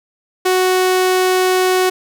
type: tone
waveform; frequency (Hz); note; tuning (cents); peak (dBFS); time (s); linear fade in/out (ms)
sawtooth; 370; F#4; 0; -8; 0.45-1.9; 10
effects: none